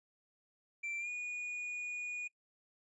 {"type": "tone with pitch glide", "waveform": "triangle", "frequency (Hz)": [2349, 2453], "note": ["D7", "D#7"], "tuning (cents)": [0, -25], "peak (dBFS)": -36, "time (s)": [0.83, 2.28], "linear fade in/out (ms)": 10, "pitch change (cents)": 75, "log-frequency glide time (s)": [0.99, 1.09], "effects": ["noise-tail reverb RT60 0.1 s tail -24 dB re dry", "resampled to 22050 Hz"]}